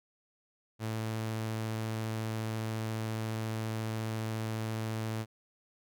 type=tone; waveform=sawtooth; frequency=110.7 Hz; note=A2; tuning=11 cents sharp; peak=-29 dBFS; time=0.79-5.26 s; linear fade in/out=50 ms; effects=none